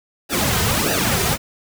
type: noise with flanger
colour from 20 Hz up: pink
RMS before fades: -19 dBFS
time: 0.29-1.38 s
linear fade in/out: 50 ms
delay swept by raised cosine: 0.91 to 3.61 ms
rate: 1.6 Hz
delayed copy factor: -1
effects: none